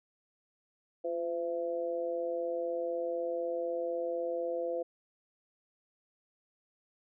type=tone with amplitude modulation; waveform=sine; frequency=510 Hz; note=C5; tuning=44 cents flat; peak=-27 dBFS; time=1.04-4.83 s; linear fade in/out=10 ms; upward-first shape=sine; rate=164 Hz; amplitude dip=95%; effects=none